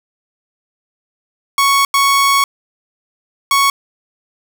sawtooth tone bursts at uneven times, 1110 Hz, C#6, 2 cents sharp, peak -6 dBFS, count 3, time 1.58-1.85 / 1.94-2.44 / 3.51-3.7 s, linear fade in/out 2 ms, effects none

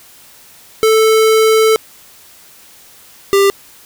square tone pair in turn, 440 / 396.1 Hz, A4 / G4, 0 / +18 cents, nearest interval major second, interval 182 cents, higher first, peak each -8 dBFS, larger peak neither, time 0.83-1.76 / 3.33-3.5 s, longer first, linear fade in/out 0 ms, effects white hiss -42 dBFS RMS until 3.85 s

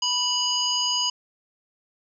harmonic tone with a mistuned harmonic, 985 Hz, B5, 5 cents flat, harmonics 1 / 3 / 5 / 7, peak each -30 / -25 / -26 / -29 dBFS, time 0.02-1.1 s, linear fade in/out 5 ms, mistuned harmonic 7, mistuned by -85 cents, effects none

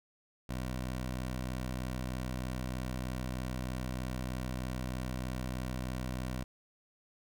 15% pulse tone, 63.2 Hz, B1, 41 cents sharp, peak -29 dBFS, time 0.49-6.44 s, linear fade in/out 5 ms, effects none

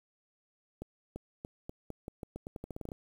accelerating click train, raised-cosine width 2 ms, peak -27 dBFS, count 17, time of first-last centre 0.82-2.918 s, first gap 340 ms, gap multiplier 0.85, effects 9-bit

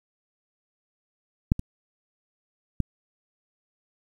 clicks, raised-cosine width 5 ms, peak -6 / -18 / -11 dBFS, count 3, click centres 1.519 / 1.594 / 2.803 s, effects 8-bit

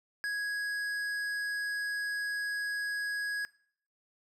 sine tone with tanh clipping, 1661.2 Hz, G#6, in tune, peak -33 dBFS, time 0.24-3.45 s, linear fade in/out 0 ms, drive 12 dB, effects noise-tail reverb RT60 0.6 s tail -22 dB re dry

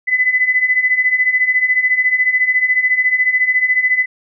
sine beating tone pair, 1999 / 2013 Hz, B6 / B6, +20 / +33 cents, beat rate 14 Hz, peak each -17 / -13 dBFS, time 0.07-4.06 s, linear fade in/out 20 ms, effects none

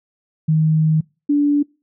sine tone pair in turn, 157 / 289.9 Hz, D#3 / D4, +16 / -22 cents, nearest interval major seventh, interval 1062 cents, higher second, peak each -12 dBFS, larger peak neither, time 0.48-1.01 / 1.29-1.63 s, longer first, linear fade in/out 10 ms, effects noise-tail reverb RT60 0.3 s tail -25 dB re dry

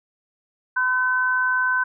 sine tone pair together, 1015.7 / 1523 Hz, B5 / F#6, +48 / +50 cents, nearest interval perfect fifth, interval 702 cents, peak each -24 / -19 dBFS, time 0.76-1.84 s, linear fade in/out 10 ms, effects none

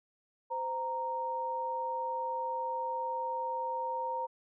sine tone pair together, 516 / 929.8 Hz, C5 / A#5, -24 / -5 cents, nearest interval minor seventh, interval 1019 cents, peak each -38 / -33 dBFS, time 0.5-4.27 s, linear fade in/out 20 ms, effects none

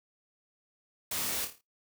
white noise with echo, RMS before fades -34 dBFS, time 1.11-1.45 s, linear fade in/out 5 ms, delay 27 ms, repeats 6, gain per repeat -6 dB, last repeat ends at 1.612 s, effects noise-tail reverb RT60 0.2 s tail -21 dB re dry

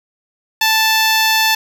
10% pulse tone, 880 Hz, A5, in tune, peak -3 dBFS, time 0.61-1.55 s, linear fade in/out 5 ms, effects none

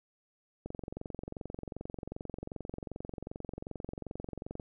click train, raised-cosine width 2 ms, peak -26 dBFS, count 90, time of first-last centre 0.66-4.598 s, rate 22.6 Hz, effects none

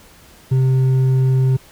sine tone with hard clipping, 130.81 Hz, C3, in tune, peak -13 dBFS, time 0.51-1.57 s, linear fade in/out 10 ms, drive 4 dB, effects pink hiss -46 dBFS RMS until 1.71 s

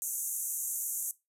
white band-pass noise, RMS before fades -35 dBFS, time 0.02-1.11 s, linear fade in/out 0 ms, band 6200 to 14000 Hz, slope 96 dB/octave, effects noise-tail reverb RT60 0.2 s tail -18 dB re dry

